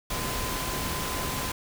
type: tone in noise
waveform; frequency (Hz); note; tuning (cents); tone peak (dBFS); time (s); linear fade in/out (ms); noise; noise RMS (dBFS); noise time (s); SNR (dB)
sine; 1024; C6; -38; -37; 0.1-1.52; 5; pink; -31; 0.1-1.52; -9
effects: none